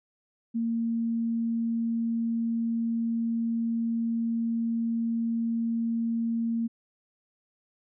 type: tone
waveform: sine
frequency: 230 Hz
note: A#3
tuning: 23 cents flat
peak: -25 dBFS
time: 0.54-6.68 s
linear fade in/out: 20 ms
effects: none